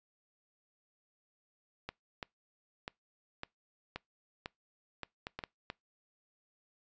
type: clicks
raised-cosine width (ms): 0.3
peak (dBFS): -23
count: 11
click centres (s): 1.89 / 2.228 / 2.879 / 3.434 / 3.96 / 4.459 / 5.033 / 5.269 / 5.39 / 5.438 / 5.701
effects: noise-tail reverb RT60 0.2 s tail -25 dB re dry + resampled to 16000 Hz